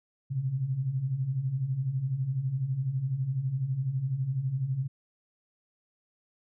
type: beating tone pair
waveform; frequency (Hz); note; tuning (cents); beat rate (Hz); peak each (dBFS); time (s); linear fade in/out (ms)
sine; 123.47 / 135.47; B2 / C#3; 0 / -39; 12; -34 / -28; 0.3-4.88; 20
effects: none